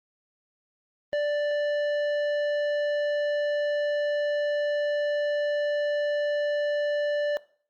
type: tone with tanh clipping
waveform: sine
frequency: 587.3 Hz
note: D5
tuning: in tune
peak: -25 dBFS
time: 1.13-7.37 s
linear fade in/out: 0 ms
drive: 11 dB
effects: noise-tail reverb RT60 0.5 s tail -20 dB re dry + Opus 32 kbps